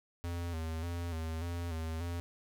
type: tone with vibrato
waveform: square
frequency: 83.3 Hz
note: E2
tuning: 19 cents sharp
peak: -36 dBFS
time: 0.24-2.2 s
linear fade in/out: 0 ms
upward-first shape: square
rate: 1.7 Hz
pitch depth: 56 cents each way
effects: none